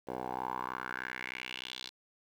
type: tone with band-pass filter sweep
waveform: 10% pulse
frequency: 63.2 Hz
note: B1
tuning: 41 cents sharp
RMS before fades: -40 dBFS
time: 0.07-1.9 s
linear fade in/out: 20 ms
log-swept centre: 590 to 4100 Hz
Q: 4
effects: 10-bit